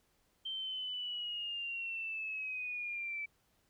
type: linear sweep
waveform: sine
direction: down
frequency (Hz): 3136 to 2307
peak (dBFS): -37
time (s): 0.45-3.26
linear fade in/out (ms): 10
effects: pink hiss -74 dBFS RMS until 3.69 s